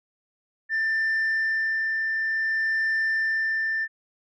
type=tone with tremolo; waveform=sine; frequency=1783 Hz; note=A6; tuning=22 cents sharp; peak=-19 dBFS; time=0.69-3.88 s; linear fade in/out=50 ms; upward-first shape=sine; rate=0.55 Hz; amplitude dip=30%; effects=tanh soft clip ceiling -20 dBFS